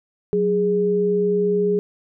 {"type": "tone pair together", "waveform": "sine", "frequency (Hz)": [184, 413.1], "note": ["F#3", "G#4"], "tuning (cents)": [-9, -9], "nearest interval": "octave + major second", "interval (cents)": 1400, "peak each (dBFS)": [-23, -17], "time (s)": [0.33, 1.79], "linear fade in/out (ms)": 0, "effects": []}